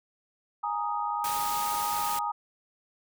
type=chord; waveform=sine; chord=Ab suspended second; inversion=none; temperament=equal; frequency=830.6 / 932.3 / 1244.5 Hz; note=Ab5 / Bb5 / Eb6; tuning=0 / 0 / 0 cents; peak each=-32 dBFS; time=0.63-2.32 s; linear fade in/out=10 ms
type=noise; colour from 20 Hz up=white; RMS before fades=-35 dBFS; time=1.24-2.19 s; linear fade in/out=2 ms
effects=none